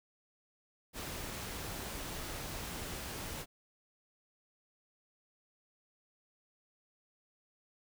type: noise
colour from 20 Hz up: pink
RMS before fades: -42 dBFS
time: 0.93-3.46 s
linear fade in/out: 50 ms
effects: none